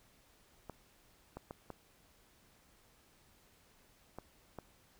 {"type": "clicks", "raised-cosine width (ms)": 1, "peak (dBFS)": -30, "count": 6, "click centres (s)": [0.697, 1.37, 1.509, 1.703, 4.186, 4.587], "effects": ["pink hiss -67 dBFS RMS until 4.99 s"]}